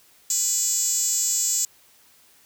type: tone with high-pass filter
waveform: 5% pulse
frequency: 493.9 Hz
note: B4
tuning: in tune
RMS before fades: -23 dBFS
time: 0.3-1.65 s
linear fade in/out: 2 ms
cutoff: 7400 Hz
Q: 7.2
effects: white hiss -56 dBFS RMS until 2.45 s